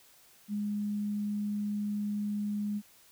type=tone; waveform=sine; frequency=206.9 Hz; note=G#3; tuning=6 cents flat; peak=-30 dBFS; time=0.48-2.82 s; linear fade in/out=50 ms; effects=white hiss -60 dBFS RMS until 3.11 s